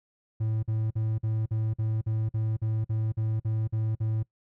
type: tone bursts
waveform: triangle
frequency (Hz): 110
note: A2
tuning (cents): 0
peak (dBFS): -23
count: 14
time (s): 0.4-4.231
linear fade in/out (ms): 10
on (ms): 230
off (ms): 47
effects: noise-tail reverb RT60 0.1 s tail -23 dB re dry